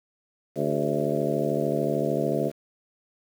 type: harmonic tone with a mistuned harmonic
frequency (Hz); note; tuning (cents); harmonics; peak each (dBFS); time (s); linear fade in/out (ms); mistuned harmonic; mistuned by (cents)
73.42; D2; 0; 2 / 3 / 4 / 5 / 6 / 7 / 8 / 9; -31 / -31 / -31 / -31 / -31 / -31 / -31 / -31; 0.55-2.52; 50; 6; -72
effects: 8-bit